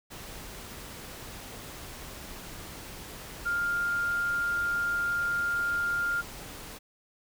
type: tone in noise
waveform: sine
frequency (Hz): 1403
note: F6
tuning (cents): +8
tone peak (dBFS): -26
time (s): 3.45-6.22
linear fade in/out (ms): 20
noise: pink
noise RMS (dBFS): -43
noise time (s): 0.1-6.79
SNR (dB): +14
effects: none